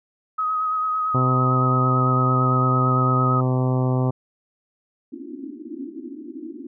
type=tone with vibrato; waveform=sine; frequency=1263 Hz; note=D#6; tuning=26 cents sharp; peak=-20 dBFS; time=0.38-3.41 s; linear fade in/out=10 ms; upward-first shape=sine; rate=8.9 Hz; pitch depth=21 cents each way
type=harmonic tone; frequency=128.2 Hz; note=C3; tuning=35 cents flat; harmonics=1 / 2 / 3 / 4 / 5 / 6 / 7 / 8 / 9; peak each=-19 / -25 / -29 / -31 / -33 / -35 / -36 / -37 / -38 dBFS; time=1.14-4.11 s; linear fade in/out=10 ms
type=band-pass noise; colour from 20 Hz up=pink; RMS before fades=-35 dBFS; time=5.12-6.67 s; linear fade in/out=5 ms; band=240 to 350 Hz; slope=96 dB/octave
effects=none